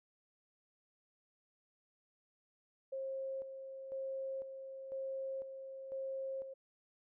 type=tone with tremolo; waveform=sine; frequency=535 Hz; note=C5; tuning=38 cents sharp; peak=-38 dBFS; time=2.92-6.54 s; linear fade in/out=10 ms; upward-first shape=square; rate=1 Hz; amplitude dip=55%; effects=none